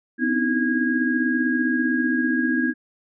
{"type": "tone cluster", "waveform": "sine", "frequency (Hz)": [250.7, 271, 304.4, 319.8, 1641], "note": ["B3", "C#4", "D#4", "D#4", "G#6"], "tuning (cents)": [26, -39, -38, 48, -21], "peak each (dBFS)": [-22, -31, -31, -25, -24], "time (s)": [0.18, 2.74], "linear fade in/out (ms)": 50, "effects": []}